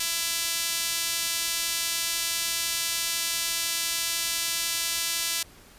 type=tone with high-pass filter; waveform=sawtooth; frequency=334 Hz; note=E4; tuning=23 cents sharp; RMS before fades=-28 dBFS; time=0-5.43 s; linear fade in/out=5 ms; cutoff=3700 Hz; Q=0.69; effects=pink hiss -52 dBFS RMS until 5.78 s + resampled to 32000 Hz